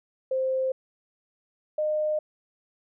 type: tone pair in turn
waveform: sine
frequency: 523.3 / 611.3 Hz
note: C5 / D#5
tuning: 0 / -31 cents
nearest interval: minor third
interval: 269 cents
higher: second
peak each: -23 dBFS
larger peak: neither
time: 0.31-0.72 / 1.78-2.19 s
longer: neither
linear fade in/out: 5 ms
effects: none

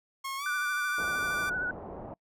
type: tone with pitch glide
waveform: sawtooth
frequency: 1084 to 1175.3 Hz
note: C#6 to D6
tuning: -39 to +1 cents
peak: -30 dBFS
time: 0.24-1.5 s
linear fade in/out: 10 ms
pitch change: +140 cents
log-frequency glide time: 0.37-0.45 s
type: tone with vibrato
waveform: sine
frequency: 1480 Hz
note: F#6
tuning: in tune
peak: -29 dBFS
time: 0.46-1.71 s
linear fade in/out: 2 ms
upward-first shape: sine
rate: 13 Hz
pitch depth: 36 cents each way
type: low-pass noise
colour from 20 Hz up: white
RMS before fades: -42 dBFS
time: 0.98-2.14 s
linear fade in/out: 2 ms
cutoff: 810 Hz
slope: 24 dB/octave
effects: noise-tail reverb RT60 0.1 s tail -26 dB re dry

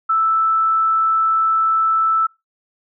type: tone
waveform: sine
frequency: 1318.5 Hz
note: E6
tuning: in tune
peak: -13 dBFS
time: 0.09-2.27 s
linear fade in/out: 10 ms
effects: noise-tail reverb RT60 0.2 s tail -23 dB re dry

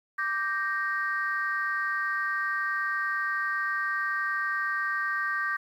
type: chord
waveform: sine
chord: G minor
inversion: second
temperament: equal with one note detuned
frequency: 1171.3 / 1568 / 1864.7 Hz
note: D6 / G6 / Bb6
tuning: -5 / 0 / 0 cents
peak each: -31 / -29 / -31 dBFS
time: 0.18-5.57 s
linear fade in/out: 10 ms
effects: tanh soft clip ceiling -18 dBFS + 10-bit

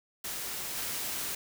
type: noise with level steps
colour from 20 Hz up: white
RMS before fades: -37 / -35 dBFS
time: 0.24-1.35 s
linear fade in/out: 5 ms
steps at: 0.75 s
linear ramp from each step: 20 ms
effects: none

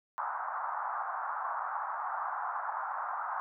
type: band-pass noise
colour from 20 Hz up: pink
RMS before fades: -36 dBFS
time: 0.18-3.4 s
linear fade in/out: 0 ms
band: 770 to 1400 Hz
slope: 48 dB/octave
effects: none

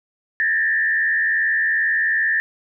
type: tone with frequency modulation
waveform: sine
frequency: 1779 Hz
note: A6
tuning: 19 cents sharp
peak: -16 dBFS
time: 0.4-2.4 s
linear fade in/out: 0 ms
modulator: 82.6 Hz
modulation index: 1
effects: none

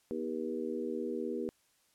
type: harmonic tone with a mistuned harmonic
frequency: 79.7 Hz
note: D#2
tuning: 42 cents sharp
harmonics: 3 / 4 / 5 / 6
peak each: -39 / -40 / -38 / -40 dBFS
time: 0.11-1.49 s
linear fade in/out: 0 ms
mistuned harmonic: 3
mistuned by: +26 cents
effects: white hiss -71 dBFS RMS until 1.94 s + low-pass 12000 Hz 12 dB/octave

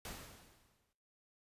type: noise with exponential decay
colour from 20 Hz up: pink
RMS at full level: -44 dBFS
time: 0.05-0.93 s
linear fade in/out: 1 ms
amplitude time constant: 190 ms
effects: noise-tail reverb RT60 0.7 s tail -18 dB re dry + resampled to 32000 Hz

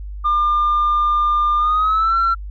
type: tone with pitch glide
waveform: sine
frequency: 1200 to 1354.8 Hz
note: D6 to E6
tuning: +37 to +47 cents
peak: -12 dBFS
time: 0.24-2.35 s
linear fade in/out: 20 ms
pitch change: +210 cents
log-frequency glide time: 1.58-2.16 s
effects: tanh soft clip ceiling -11 dBFS + added 50 Hz sine -27 dBFS peak until 2.5 s

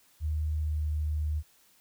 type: tone with pitch glide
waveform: sine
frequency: 76.9 to 76.15 Hz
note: D#2 to D#2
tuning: -20 to -37 cents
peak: -27 dBFS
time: 0.2-1.43 s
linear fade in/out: 50 ms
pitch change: -17 cents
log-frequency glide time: 0.59-0.77 s
effects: white hiss -63 dBFS RMS until 1.8 s

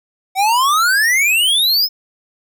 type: exponential sweep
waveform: square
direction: up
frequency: 744 to 5274 Hz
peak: -12 dBFS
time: 0.35-1.89 s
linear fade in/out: 50 ms
effects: none

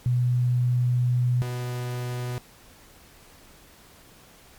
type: tone pair in turn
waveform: sine / 45% pulse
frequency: 123.47 / 123.47 Hz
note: B2 / B2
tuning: 0 / 0 cents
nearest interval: unison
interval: 0 cents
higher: neither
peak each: -19 / -28 dBFS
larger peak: first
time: 0.06-1.42 / 1.42-2.38 s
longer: first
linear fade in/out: 0 ms
effects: pink hiss -52 dBFS RMS until 4.58 s + MP3 96 kbps

